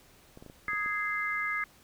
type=clicks; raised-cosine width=2 ms; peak=-34 dBFS; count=7; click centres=0.374 / 0.425 / 0.463 / 0.499 / 0.683 / 0.733 / 0.861 s
type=chord; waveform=sine; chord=Ab major; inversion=second; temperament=just; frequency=1245.9 / 1661.2 / 2077 Hz; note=Eb6 / Ab6 / C7; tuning=+2 / 0 / -13 cents; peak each=-35 / -34 / -32 dBFS; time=0.68-1.64 s; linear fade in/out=2 ms
effects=pink hiss -59 dBFS RMS until 1.83 s